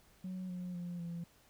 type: tone with pitch steps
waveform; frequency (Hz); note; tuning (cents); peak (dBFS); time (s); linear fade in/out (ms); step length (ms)
sine; 185 / 180.05 / 175.22 / 170.53; F#3 / F#3 / F3 / F3; 0 / -47 / +6 / -41; -37; 0.24-1.24; 5; 250
effects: tanh soft clip ceiling -37 dBFS + pink hiss -66 dBFS RMS until 1.49 s